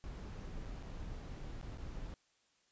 brown noise with dropouts, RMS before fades -45 dBFS, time 0.04-2.14 s, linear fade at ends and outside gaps 0 ms, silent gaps 0.651-0.657 / 0.826-0.834 / 1.613-1.627 / 1.774-1.782 s, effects white hiss -74 dBFS RMS until 2.71 s + resampled to 16000 Hz

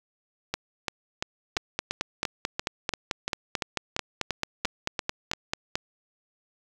two click trains, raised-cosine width 0.2 ms, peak -9 / -10 dBFS, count 20 / 15, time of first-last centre 1.57-5.755 / 0.54-5.335 s, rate 4.54 / 2.92 Hz, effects 7-bit

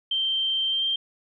sine tone with pitch glide, 3136 to 3165 Hz, G7 to G7, 0 to +16 cents, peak -22 dBFS, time 0.11-0.96 s, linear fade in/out 5 ms, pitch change +16 cents, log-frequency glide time 0.68-0.85 s, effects none

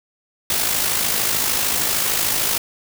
white noise with amplitude modulation, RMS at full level -18 dBFS, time 0.5-2.58 s, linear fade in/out 2 ms, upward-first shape sine, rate 53.3 Hz, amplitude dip 45%, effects none

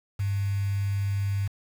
sine tone with quantisation, 99.4 Hz, G2, 25 cents sharp, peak -24 dBFS, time 0.19-1.48 s, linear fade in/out 10 ms, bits 7, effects none

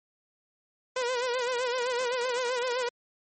sawtooth tone with vibrato, 495.4 Hz, B4, 5 cents sharp, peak -23 dBFS, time 0.96-2.89 s, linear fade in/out 5 ms, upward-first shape sine, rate 7.8 Hz, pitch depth 77 cents each way, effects MP3 32 kbps

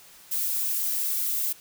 violet noise with flanger, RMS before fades -27 dBFS, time 0.31-1.53 s, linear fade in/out 10 ms, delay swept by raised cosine 1.8 to 3.4 ms, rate 2.7 Hz, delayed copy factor +0.5, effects white hiss -51 dBFS RMS until 1.6 s

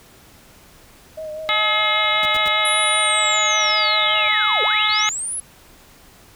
sine tone with vibrato, 622.3 Hz, D#5, in tune, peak -27 dBFS, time 1.17-4.29 s, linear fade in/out 10 ms, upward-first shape triangle, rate 5.1 Hz, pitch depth 39 cents each way
harmonic tone, 425.3 Hz, G#4, 41 cents sharp, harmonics 2 / 3 / 4 / 5 / 6 / 7 / 8 / 9, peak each -27 / -22 / -30 / -20 / -32 / -28 / -26 / -23 dBFS, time 1.49-5.09 s, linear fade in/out 0 ms
pink noise bursts, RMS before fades -33 dBFS, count 3, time 2.23-2.481 s, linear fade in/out 0 ms, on 25 ms, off 88 ms
sine linear two-way sweep, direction down then up, 10960 to 392 to 10960 Hz, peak -23 dBFS, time 2.65-5.4 s, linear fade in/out 2 ms, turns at 4.63 s
effects pink hiss -48 dBFS RMS until 6.35 s

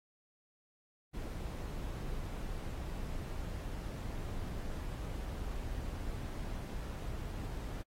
brown noise, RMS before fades -40 dBFS, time 1.13-7.83 s, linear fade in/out 20 ms, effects AAC 48 kbps

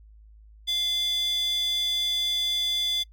square tone with high-pass filter, 692 Hz, F5, 16 cents flat, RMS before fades -26 dBFS, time 0.67-3.04 s, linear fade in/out 20 ms, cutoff 3400 Hz, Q 7.4, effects noise-tail reverb RT60 0.1 s tail -24 dB re dry + added 53 Hz sine -48 dBFS peak until 3.12 s

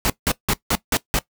pink noise bursts, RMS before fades -19 dBFS, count 6, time 0.05-1.188 s, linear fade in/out 0 ms, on 48 ms, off 170 ms, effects noise-tail reverb RT60 0.1 s tail -18 dB re dry

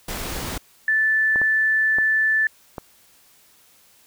pink noise, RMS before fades -29 dBFS, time 0.08-0.58 s, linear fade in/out 5 ms
sine tone, 1755 Hz, A6, 5 cents flat, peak -16 dBFS, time 0.88-2.47 s, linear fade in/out 2 ms
clicks, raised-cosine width 1 ms, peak -16 dBFS, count 4, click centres 1.359 / 1.416 / 1.985 / 2.782 s
effects white hiss -55 dBFS RMS until 4.06 s

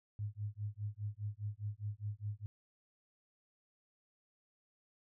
sine tone with tremolo, 104.2 Hz, G#2, 6 cents sharp, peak -35 dBFS, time 0.19-2.46 s, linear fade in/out 0 ms, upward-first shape sine, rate 4.9 Hz, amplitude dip 100%, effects none

